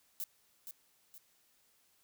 violet noise with echo, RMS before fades -39 dBFS, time 0.2-0.24 s, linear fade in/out 0 ms, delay 470 ms, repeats 2, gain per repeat -7 dB, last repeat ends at 1.18 s, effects white hiss -71 dBFS RMS until 2.03 s

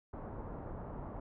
pink low-pass noise, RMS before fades -44 dBFS, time 0.13-1.2 s, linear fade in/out 5 ms, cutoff 1100 Hz, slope 24 dB/octave, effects none

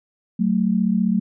sine tone pair together, 187.6 / 222.9 Hz, F#3 / A3, +24 / +23 cents, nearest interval minor third, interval 299 cents, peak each -19 / -19 dBFS, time 0.39-1.2 s, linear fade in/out 10 ms, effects none

